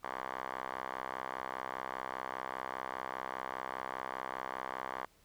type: tone with band-pass filter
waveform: 5% pulse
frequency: 65 Hz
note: C2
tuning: 11 cents flat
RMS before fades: -41 dBFS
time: 0.03-5.06 s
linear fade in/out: 10 ms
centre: 1200 Hz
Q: 6
effects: pink hiss -67 dBFS RMS until 5.24 s